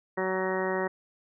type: harmonic tone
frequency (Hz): 187.5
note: F#3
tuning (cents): +23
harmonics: 1 / 2 / 3 / 4 / 5 / 6 / 7 / 8 / 9 / 10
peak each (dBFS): -36 / -30 / -33 / -38 / -36 / -40 / -43 / -41 / -45 / -35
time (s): 0.17-0.88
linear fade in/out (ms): 10
effects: none